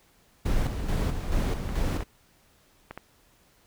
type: noise with tremolo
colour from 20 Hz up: brown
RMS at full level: -25 dBFS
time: 0.45-2.04 s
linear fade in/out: 10 ms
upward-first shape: square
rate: 2.3 Hz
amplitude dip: 50%
type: clicks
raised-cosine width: 0.5 ms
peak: -22 dBFS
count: 4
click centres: 1.691 / 2.007 / 2.91 / 2.976 s
effects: pink hiss -62 dBFS RMS until 3.66 s